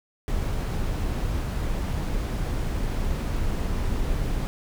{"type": "noise", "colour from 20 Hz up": "brown", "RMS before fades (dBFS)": -26, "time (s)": [0.28, 4.47], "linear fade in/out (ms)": 0, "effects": []}